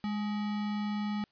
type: tone with sample-and-hold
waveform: sine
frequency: 207.7 Hz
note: G#3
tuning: in tune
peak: -30 dBFS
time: 0.04-1.24 s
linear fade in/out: 0 ms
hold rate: 1050 Hz
effects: white hiss -70 dBFS RMS until 1.31 s + resampled to 11025 Hz